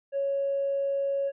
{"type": "tone", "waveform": "triangle", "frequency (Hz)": 554.4, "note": "C#5", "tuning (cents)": 0, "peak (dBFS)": -21, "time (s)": [0.12, 1.32], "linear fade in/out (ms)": 50, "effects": ["tanh soft clip ceiling -23 dBFS", "resampled to 8000 Hz"]}